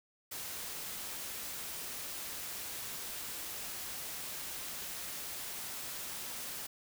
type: noise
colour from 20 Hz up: white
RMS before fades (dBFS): -42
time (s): 0.31-6.67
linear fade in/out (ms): 10
effects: none